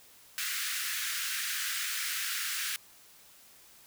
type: high-pass noise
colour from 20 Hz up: pink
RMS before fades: -34 dBFS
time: 0.38-2.76 s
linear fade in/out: 0 ms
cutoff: 1400 Hz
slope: 48 dB/octave
effects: white hiss -57 dBFS RMS until 3.86 s